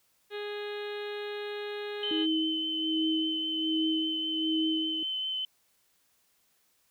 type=harmonic tone; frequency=414 Hz; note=G#4; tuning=5 cents flat; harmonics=1 / 2 / 3 / 4 / 5 / 6 / 7 / 8 / 9 / 10; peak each=-35 / -47 / -50 / -45 / -50 / -49 / -51 / -50 / -48 / -55 dBFS; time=0.3-2.27 s; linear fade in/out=50 ms
type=tone with vibrato; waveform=sine; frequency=3056 Hz; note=G7; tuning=45 cents flat; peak=-30 dBFS; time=2.03-5.45 s; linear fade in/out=2 ms; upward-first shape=triangle; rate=5 Hz; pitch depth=12 cents each way
type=tone with tremolo; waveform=sine; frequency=318.3 Hz; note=D#4; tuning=39 cents sharp; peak=-26 dBFS; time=2.11-5.03 s; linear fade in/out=2 ms; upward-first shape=sine; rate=1.3 Hz; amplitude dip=70%
effects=white hiss -70 dBFS RMS until 6.9 s